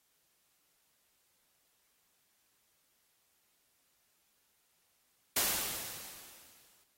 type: noise with exponential decay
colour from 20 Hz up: white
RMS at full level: -29 dBFS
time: 5.36-6.84 s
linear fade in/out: 5 ms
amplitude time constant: 320 ms
effects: white hiss -74 dBFS RMS until 6.97 s + AAC 48 kbps